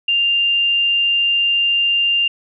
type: tone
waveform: sine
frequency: 2794 Hz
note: F7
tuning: in tune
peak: -13 dBFS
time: 0.08-2.28 s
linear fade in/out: 5 ms
effects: none